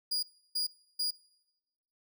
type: tone bursts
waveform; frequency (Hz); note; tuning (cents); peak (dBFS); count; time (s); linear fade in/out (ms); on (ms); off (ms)
40% pulse; 4868; D#8; -39; -28; 3; 0.11-1.11; 10; 120; 320
effects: noise-tail reverb RT60 1.0 s tail -24 dB re dry